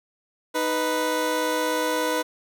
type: tone pair together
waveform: 20% pulse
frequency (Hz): 311.1 / 495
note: D#4 / B4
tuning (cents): 0 / +4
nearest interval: minor sixth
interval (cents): 804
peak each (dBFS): -22 / -19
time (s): 0.54-2.23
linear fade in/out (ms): 20
effects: none